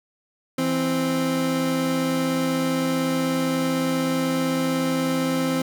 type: tone pair together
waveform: 30% pulse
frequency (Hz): 165.65 / 261.6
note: E3 / C4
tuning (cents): +9 / 0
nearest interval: minor sixth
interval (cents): 791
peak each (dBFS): -25 / -19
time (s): 0.58-5.62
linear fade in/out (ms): 5
effects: none